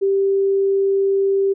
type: tone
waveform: sine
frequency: 392 Hz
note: G4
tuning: in tune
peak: -14 dBFS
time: 0.01-1.54 s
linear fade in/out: 20 ms
effects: none